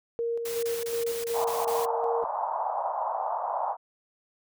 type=tone with tremolo; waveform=sine; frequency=466.1 Hz; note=A#4; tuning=in tune; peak=-26 dBFS; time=0.19-2.24 s; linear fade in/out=0 ms; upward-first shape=square; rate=2.7 Hz; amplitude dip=35%
type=noise bursts; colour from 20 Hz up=white; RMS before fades=-38 dBFS; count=7; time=0.45-1.854 s; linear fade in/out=5 ms; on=180 ms; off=24 ms
type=band-pass noise; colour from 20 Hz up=white; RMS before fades=-30 dBFS; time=1.33-3.77 s; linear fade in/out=50 ms; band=640 to 1000 Hz; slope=48 dB/octave
effects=none